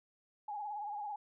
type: tone with vibrato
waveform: sine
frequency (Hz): 830.6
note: G#5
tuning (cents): 0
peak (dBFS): -38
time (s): 0.48-1.16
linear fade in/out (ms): 5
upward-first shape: sine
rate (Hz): 18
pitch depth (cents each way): 57
effects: none